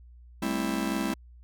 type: chord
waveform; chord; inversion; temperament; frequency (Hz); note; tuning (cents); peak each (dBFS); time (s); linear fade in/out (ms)
45% pulse; A minor seventh; third; just; 198 / 220 / 264 / 330; G3 / A3 / C4 / E4; +18 / 0 / +16 / +2; -33; 0.42-1.14; 5
effects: added 60 Hz sine -48 dBFS peak until 1.43 s